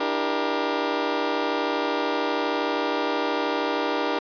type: chord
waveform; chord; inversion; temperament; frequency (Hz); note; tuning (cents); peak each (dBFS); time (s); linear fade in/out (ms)
20% pulse; E half-diminished seventh; third; just; 296.7 / 329.6 / 395.6 / 474.7; D4 / E4 / G4 / Bb4; +18 / 0 / +16 / +31; -23 / -27 / -24 / -23; 0-4.19; 5
effects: resampled to 11025 Hz